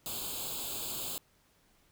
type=noise with comb filter; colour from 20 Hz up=white; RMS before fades=-38 dBFS; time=0.06-1.18 s; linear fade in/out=0 ms; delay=0.26 ms; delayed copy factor=+0.95; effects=pink hiss -68 dBFS RMS until 1.91 s